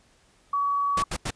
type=tone; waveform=sine; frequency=1133 Hz; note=C#6; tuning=37 cents sharp; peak=-22 dBFS; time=0.53-1.04 s; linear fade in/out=5 ms
type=noise bursts; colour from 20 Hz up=pink; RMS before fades=-29 dBFS; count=3; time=0.97-1.307 s; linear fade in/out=5 ms; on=55 ms; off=86 ms
effects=pink hiss -61 dBFS RMS until 1.35 s + resampled to 22050 Hz